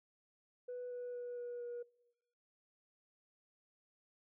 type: tone with pitch steps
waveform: sine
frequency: 493.9 / 490.5 / 487.1 / 483.7 / 480.4 Hz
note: B4 / B4 / B4 / B4 / B4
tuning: 0 / -12 / -24 / -36 / -48 cents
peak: -40 dBFS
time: 0.68-1.83 s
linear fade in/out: 10 ms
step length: 230 ms
effects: noise-tail reverb RT60 1.0 s tail -24 dB re dry + tanh soft clip ceiling -39 dBFS